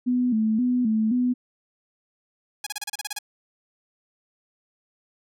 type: tone with vibrato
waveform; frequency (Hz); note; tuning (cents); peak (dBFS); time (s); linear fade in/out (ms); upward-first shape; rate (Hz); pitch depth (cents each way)
sine; 233.1; A#3; 0; -19; 0.06-1.34; 20; square; 1.9; 110
type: tone bursts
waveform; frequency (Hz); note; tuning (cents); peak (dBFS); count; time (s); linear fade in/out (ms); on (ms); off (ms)
5% pulse; 830.6; G#5; 0; -16; 10; 2.64-3.188; 5; 26; 32
effects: none